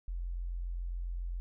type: tone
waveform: sine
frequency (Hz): 43.65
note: F1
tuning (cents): 0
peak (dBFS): -34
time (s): 0.08-1.4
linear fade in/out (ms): 0
effects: none